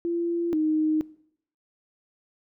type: tone pair in turn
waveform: sine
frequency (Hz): 341.2 / 310.6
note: F4 / D#4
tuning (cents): -40 / -3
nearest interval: major second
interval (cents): 163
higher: first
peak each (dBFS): -24 / -21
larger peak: second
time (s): 0.05-0.53 / 0.53-1.01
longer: neither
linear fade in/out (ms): 0
effects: noise-tail reverb RT60 0.7 s tail -21 dB re dry